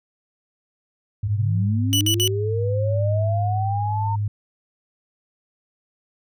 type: tone with tremolo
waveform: sine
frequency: 103.7 Hz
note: G#2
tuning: 2 cents flat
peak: -18 dBFS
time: 1.23-4.28 s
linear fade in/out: 5 ms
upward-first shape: triangle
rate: 0.66 Hz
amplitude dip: 40%
type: linear sweep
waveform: sine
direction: up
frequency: 83.6 to 918 Hz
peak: -24 dBFS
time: 1.26-4.16 s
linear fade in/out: 10 ms
type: tone bursts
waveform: sawtooth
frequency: 2960 Hz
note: F#7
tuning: in tune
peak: -15 dBFS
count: 3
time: 1.93-2.276 s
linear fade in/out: 0 ms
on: 78 ms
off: 56 ms
effects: none